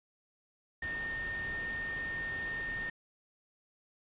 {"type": "tone in noise", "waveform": "sine", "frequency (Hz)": 1830, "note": "A#6", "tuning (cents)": -32, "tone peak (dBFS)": -35, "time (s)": [0.82, 2.9], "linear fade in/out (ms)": 5, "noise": "pink", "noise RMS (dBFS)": -45, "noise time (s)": [0.82, 2.9], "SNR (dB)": 7, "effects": ["resampled to 8000 Hz"]}